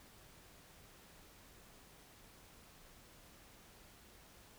silence, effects pink hiss -61 dBFS RMS until 4.58 s

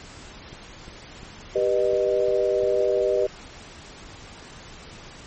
click train, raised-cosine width 3 ms, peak -28 dBFS, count 7, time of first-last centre 0.53-2.635 s, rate 2.85 Hz
sine chord, G augmented, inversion none, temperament just, 392 / 490 / 612.5 Hz, G4 / B4 / D#5, 0 / -14 / -27 cents, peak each -23 dBFS, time 1.55-3.27 s, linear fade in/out 10 ms
effects pink hiss -43 dBFS RMS until 5.26 s + MP3 32 kbps

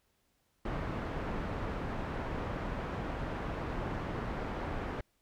pink low-pass noise, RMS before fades -37 dBFS, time 0.65-5.01 s, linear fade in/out 5 ms, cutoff 1500 Hz, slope 12 dB/octave, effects pink hiss -75 dBFS RMS until 5.21 s

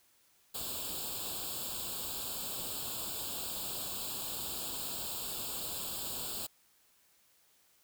white noise with comb filter, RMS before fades -39 dBFS, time 0.54-6.47 s, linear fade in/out 10 ms, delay 0.25 ms, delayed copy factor +1, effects white hiss -68 dBFS RMS until 7.83 s

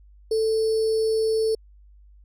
sine tone with sample-and-hold, 441.5 Hz, A4, 6 cents sharp, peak -19 dBFS, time 0.31-1.55 s, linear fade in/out 5 ms, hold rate 4900 Hz, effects added 50 Hz sine -48 dBFS peak until 2.24 s + low-pass 11000 Hz 12 dB/octave

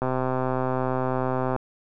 click train, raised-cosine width 1 ms, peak -12 dBFS, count 200, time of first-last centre 0.02-1.563 s, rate 129 Hz, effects none

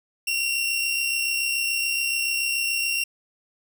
sawtooth tone pair together, 2733 / 2800 Hz, F7 / F7, -38 / +4 cents, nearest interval unison, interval 42 cents, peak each -20 / -27 dBFS, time 0.27-3.04 s, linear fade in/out 5 ms, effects none

